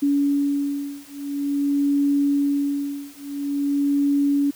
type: beating tone pair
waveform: sine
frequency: 283.3 / 283.78 Hz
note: C#4 / C#4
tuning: +38 / +41 cents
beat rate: 0.48 Hz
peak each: -22 dBFS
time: 0.02-4.51 s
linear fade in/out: 10 ms
effects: white hiss -47 dBFS RMS until 4.55 s